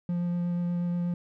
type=tone with vibrato; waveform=triangle; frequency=174.61 Hz; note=F3; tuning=in tune; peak=-24 dBFS; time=0.09-1.14 s; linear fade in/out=2 ms; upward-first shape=sine; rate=8.3 Hz; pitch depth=9 cents each way; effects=none